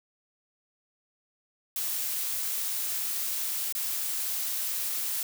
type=noise with dropouts; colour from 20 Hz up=blue; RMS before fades=-31 dBFS; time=1.76-5.23 s; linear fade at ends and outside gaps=2 ms; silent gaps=3.725-3.75 s; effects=none